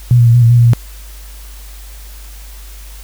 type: tone with pitch steps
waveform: sine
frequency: 121.7 / 118.7 / 116.5 / 121.8 / 115.9 / 120.6 / 118.6 / 117.8 Hz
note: B2 / A#2 / A#2 / B2 / A#2 / B2 / A#2 / A#2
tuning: -25 / +32 / -1 / -24 / -10 / -41 / +30 / +19 cents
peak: -4 dBFS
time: 0.11-0.734 s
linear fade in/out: 0 ms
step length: 78 ms
effects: added 50 Hz sine -30 dBFS peak until 3.03 s + white hiss -39 dBFS RMS until 3.03 s